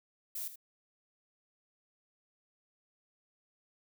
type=noise with echo; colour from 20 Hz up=violet; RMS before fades=-39 dBFS; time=0.35-0.48 s; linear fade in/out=5 ms; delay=78 ms; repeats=1; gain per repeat=-11 dB; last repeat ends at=0.558 s; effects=none